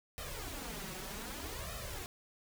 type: noise with flanger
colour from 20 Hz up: pink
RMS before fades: -43 dBFS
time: 0.18-2.06 s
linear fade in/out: 0 ms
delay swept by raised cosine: 1.6 to 5.4 ms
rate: 0.64 Hz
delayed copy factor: +0.95
effects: none